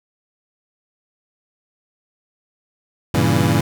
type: chord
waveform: 25% pulse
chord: G diminished seventh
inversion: none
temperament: equal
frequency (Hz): 98 / 116.54 / 138.59 / 164.81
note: G2 / Bb2 / Db3 / Fb3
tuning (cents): 0 / 0 / 0 / 0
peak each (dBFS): -16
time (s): 3.14-3.61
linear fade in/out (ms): 5
effects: none